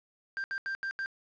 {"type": "tone bursts at uneven times", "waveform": "triangle", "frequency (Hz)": 1579, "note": "G6", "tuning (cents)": 12, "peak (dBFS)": -30, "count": 5, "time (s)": [[0.37, 0.44], [0.51, 0.58], [0.66, 0.75], [0.83, 0.91], [0.99, 1.06]], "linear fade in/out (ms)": 0, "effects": ["resampled to 16000 Hz", "10-bit"]}